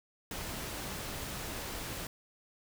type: noise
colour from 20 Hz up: pink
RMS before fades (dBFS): -40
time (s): 0.31-2.07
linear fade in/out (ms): 2
effects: none